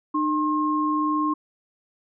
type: tone pair together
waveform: sine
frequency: 303.6 / 1069 Hz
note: D#4 / C6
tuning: -42 / +37 cents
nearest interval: octave + minor seventh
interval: 2179 cents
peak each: -23 dBFS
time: 0.14-1.34 s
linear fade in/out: 10 ms
effects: none